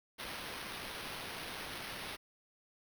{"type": "noise with sample-and-hold", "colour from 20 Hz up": "white", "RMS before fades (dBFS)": -44, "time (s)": [0.18, 2.17], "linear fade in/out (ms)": 20, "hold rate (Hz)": 7350, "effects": []}